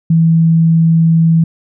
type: tone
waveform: sine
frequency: 163.9 Hz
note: E3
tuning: 10 cents flat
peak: -6 dBFS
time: 0.1-1.44 s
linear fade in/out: 5 ms
effects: none